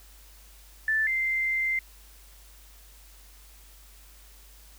sine tone pair in turn, 1760 / 2085 Hz, A6 / C7, 0 / -7 cents, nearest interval minor third, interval 293 cents, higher second, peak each -22 / -24 dBFS, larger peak first, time 0.88-1.07 / 1.07-1.79 s, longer second, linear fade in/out 2 ms, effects added 50 Hz sine -51 dBFS peak until 4.78 s + white hiss -55 dBFS RMS until 4.78 s

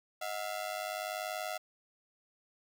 sawtooth ring-modulated tone, 680 Hz, F5, 46 cents flat, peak -29 dBFS, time 0.21-1.58 s, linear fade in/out 10 ms, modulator 50.3 Hz, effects 10-bit

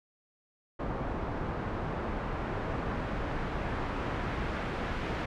pink noise with low-pass filter sweep, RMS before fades -34 dBFS, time 0.79-5.26 s, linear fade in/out 10 ms, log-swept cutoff 1100 to 2100 Hz, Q 0.83, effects none

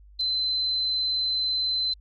sine tone, 4061 Hz, B7, 48 cents sharp, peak -23 dBFS, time 0.19-1.94 s, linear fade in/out 10 ms, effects added 50 Hz sine -48 dBFS peak until 2 s + AAC 48 kbps

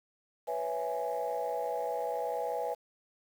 sine chord, C# minor seventh, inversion third, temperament equal, 493.9 / 554.4 / 659.3 / 830.6 Hz, B4 / C#5 / E5 / G#5, 0 / 0 / 0 / 0 cents, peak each -35 / -38 / -36 / -35 dBFS, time 0.47-2.75 s, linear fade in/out 20 ms, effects tanh soft clip ceiling -24 dBFS + 9-bit

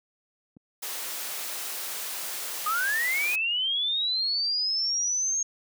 click, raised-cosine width 5 ms, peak -22 dBFS, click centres 0.568 s
white noise, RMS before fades -34 dBFS, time 0.82-3.36 s, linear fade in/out 10 ms
sine linear sweep, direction up, 1205 to 6540 Hz, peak -24 dBFS, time 2.66-5.43 s, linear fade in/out 5 ms
effects high-pass 400 Hz 12 dB/octave

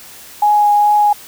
sine tone with vibrato, 830.6 Hz, G#5, in tune, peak -8 dBFS, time 0.42-1.13 s, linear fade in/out 5 ms, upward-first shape triangle, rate 2.4 Hz, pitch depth 12 cents each way, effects white hiss -37 dBFS RMS until 1.27 s

